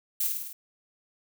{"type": "noise with echo", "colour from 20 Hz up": "violet", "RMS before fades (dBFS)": -27, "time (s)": [0.2, 0.27], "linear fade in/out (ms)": 5, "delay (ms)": 52, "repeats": 5, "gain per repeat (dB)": -3, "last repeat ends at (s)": 0.53, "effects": []}